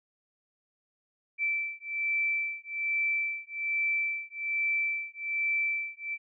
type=beating tone pair; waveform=sine; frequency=2329 / 2330.2 Hz; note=D7 / D7; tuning=-15 / -14 cents; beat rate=1.2 Hz; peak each=-31 dBFS; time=1.38-6.18 s; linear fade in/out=50 ms; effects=none